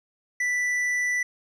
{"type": "tone with tanh clipping", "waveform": "sine", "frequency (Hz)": 1975.5, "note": "B6", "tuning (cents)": 0, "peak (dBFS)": -24, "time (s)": [0.4, 1.23], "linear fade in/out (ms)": 5, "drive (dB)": 8, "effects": []}